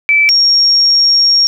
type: tone pair in turn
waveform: sine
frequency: 2316 / 5561 Hz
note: D7 / F8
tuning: -25 / -8 cents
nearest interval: octave + minor third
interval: 1517 cents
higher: second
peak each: -6 dBFS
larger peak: neither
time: 0.09-0.29 / 0.29-1.47 s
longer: second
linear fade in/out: 0 ms
effects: 8-bit